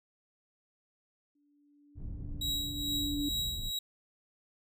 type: tone with exponential growth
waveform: sine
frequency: 290.2 Hz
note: D4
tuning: 21 cents flat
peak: -30 dBFS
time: 1.35-3.29 s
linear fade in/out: 5 ms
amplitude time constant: 420 ms
type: low-pass noise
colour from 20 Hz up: pink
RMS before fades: -40 dBFS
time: 1.95-3.72 s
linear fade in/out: 50 ms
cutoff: 130 Hz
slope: 12 dB/octave
type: tone with tremolo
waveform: 40% pulse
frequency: 3853 Hz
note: B7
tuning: 44 cents flat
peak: -29 dBFS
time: 2.41-3.79 s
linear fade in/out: 5 ms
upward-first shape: triangle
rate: 2.3 Hz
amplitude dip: 70%
effects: none